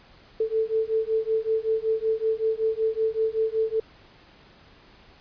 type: beating tone pair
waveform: sine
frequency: 440 / 445.3 Hz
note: A4 / A4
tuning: 0 / +21 cents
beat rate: 5.3 Hz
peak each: -25 dBFS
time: 0.4-3.8 s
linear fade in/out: 5 ms
effects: pink hiss -53 dBFS RMS until 5.2 s + resampled to 11025 Hz